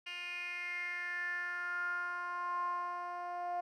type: tone with band-pass filter sweep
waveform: 10% pulse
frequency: 352.9 Hz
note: F4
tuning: 18 cents sharp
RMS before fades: -39 dBFS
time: 0.06-3.61 s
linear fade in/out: 10 ms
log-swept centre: 2800 to 730 Hz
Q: 6.9
effects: none